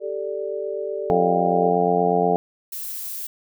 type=chord; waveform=sine; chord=G suspended second; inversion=none; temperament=equal; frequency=392 / 440 / 587.3 Hz; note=G4 / A4 / D5; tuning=0 / 0 / 0 cents; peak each=-29 dBFS; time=0-1.72 s; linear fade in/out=50 ms
type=harmonic tone; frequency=88.3 Hz; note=F2; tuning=20 cents sharp; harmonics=2 / 3 / 4 / 5 / 6 / 7 / 8 / 9; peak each=-25 / -30 / -29 / -21 / -33 / -27 / -22 / -24 dBFS; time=1.1-2.36 s; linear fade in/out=0 ms
type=noise; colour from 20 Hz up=violet; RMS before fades=-31 dBFS; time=2.72-3.27 s; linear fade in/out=5 ms
effects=none